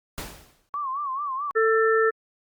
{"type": "noise with exponential decay", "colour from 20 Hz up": "pink", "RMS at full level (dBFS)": -32, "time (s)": [0.18, 0.69], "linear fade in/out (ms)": 0, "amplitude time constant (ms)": 110}
{"type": "tone with vibrato", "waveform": "sine", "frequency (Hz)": 1108.7, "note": "C#6", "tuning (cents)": 0, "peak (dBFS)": -26, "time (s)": [0.74, 1.51], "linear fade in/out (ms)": 0, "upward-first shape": "sine", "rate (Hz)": 4.6, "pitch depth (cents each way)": 120}
{"type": "harmonic tone", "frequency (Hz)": 445, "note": "A4", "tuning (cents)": 20, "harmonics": [1, 3, 4], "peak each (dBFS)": [-19, -24, -25], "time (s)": [1.55, 2.11], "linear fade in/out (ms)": 20}
{"effects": ["Opus 48 kbps"]}